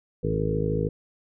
harmonic tone with a mistuned harmonic, 53.3 Hz, G#1, 46 cents sharp, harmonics 1 / 2 / 3 / 4 / 5 / 6 / 7 / 8 / 9, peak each -33 / -30 / -28 / -38 / -34 / -37 / -36 / -30 / -30 dBFS, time 0.23-0.89 s, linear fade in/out 10 ms, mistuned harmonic 9, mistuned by -18 cents, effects none

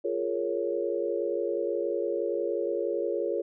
sine chord, Bb minor seventh, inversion second, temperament equal, 349.2 / 415.3 / 466.2 / 554.4 Hz, F4 / Ab4 / Bb4 / Db5, 0 / 0 / 0 / 0 cents, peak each -32 dBFS, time 0.04-3.42 s, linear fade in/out 10 ms, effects none

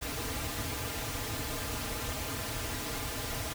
pink noise with comb filter, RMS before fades -36 dBFS, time 0.01-3.54 s, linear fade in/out 20 ms, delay 5.4 ms, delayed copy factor -0.95, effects none

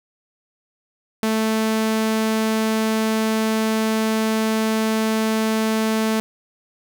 sawtooth tone, 220 Hz, A3, in tune, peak -14 dBFS, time 1.23-6.2 s, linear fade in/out 0 ms, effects none

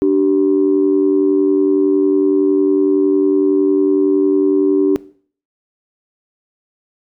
sine tone pair together, 293.7 / 384.6 Hz, D4 / G4, 0 / -33 cents, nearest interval perfect fourth, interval 467 cents, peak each -12 dBFS, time 0.02-4.96 s, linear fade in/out 0 ms, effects noise-tail reverb RT60 0.5 s tail -20 dB re dry + tanh soft clip ceiling -4 dBFS

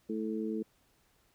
harmonic tone, 109.4 Hz, A2, 9 cents flat, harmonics 2 / 3 / 4, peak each -35 / -37 / -38 dBFS, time 0.09-0.63 s, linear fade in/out 10 ms, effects pink hiss -70 dBFS RMS until 1.34 s

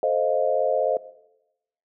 sine chord, F dominant seventh, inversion first, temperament equal, 440 / 523.3 / 622.3 / 698.5 Hz, A4 / C5 / Eb5 / F5, 0 / 0 / 0 / 0 cents, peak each -28 / -23 / -23 / -27 dBFS, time 0.03-0.97 s, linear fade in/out 2 ms, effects noise-tail reverb RT60 0.9 s tail -17 dB re dry

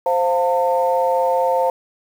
sine chord, F major, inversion second, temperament equal with one note detuned, 523.3 / 698.5 / 901.1 Hz, C5 / F5 / A5, 0 / 0 / +41 cents, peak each -17 / -21 / -19 dBFS, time 0.06-1.7 s, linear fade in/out 2 ms, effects tanh soft clip ceiling -5 dBFS + 7-bit

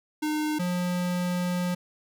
square tone pair in turn, 304.7 / 178.48 Hz, D#4 / F3, -36 / +38 cents, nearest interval major sixth, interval 926 cents, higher first, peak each -26 dBFS, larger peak neither, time 0.22-0.59 / 0.59-1.75 s, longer second, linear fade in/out 10 ms, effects none

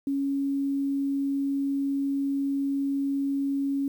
sine tone with quantisation, 277.2 Hz, C#4, in tune, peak -24 dBFS, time 0.07-3.88 s, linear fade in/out 2 ms, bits 9, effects none

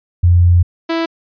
sine / sawtooth tone pair in turn, 87.6 / 330.1 Hz, F2 / E4, +6 / +2 cents, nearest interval octave + major seventh, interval 2296 cents, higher second, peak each -6 / -11 dBFS, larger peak first, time 0.23-0.63 / 0.89-1.06 s, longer first, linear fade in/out 10 ms, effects resampled to 11025 Hz

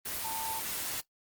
sine tone in noise, 894 Hz, A5, 27 cents sharp, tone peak -35 dBFS, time 0.24-0.6 s, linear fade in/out 10 ms, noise white, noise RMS -36 dBFS, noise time 0.05-1.01 s, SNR -2 dB, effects noise-tail reverb RT60 0.1 s tail -17 dB re dry + Opus 24 kbps

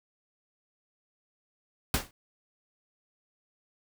pink noise with exponential decay, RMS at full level -23 dBFS, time 1.94-2.11 s, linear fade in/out 2 ms, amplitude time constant 36 ms, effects none

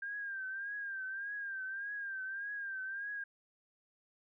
sine tone with vibrato, 1595 Hz, G6, 30 cents sharp, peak -38 dBFS, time 0.02-3.24 s, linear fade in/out 5 ms, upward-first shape triangle, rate 1.7 Hz, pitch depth 84 cents each way, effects none

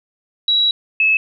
sine tone pair in turn, 3889 / 2596 Hz, B7 / E7, -27 / -27 cents, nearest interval perfect fifth, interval 700 cents, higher first, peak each -12 / -11 dBFS, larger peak second, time 0.48-0.71 / 1-1.17 s, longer first, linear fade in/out 2 ms, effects none

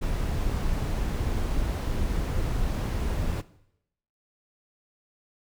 brown noise, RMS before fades -27 dBFS, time 0.01-3.42 s, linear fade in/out 20 ms, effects noise-tail reverb RT60 0.8 s tail -18 dB re dry

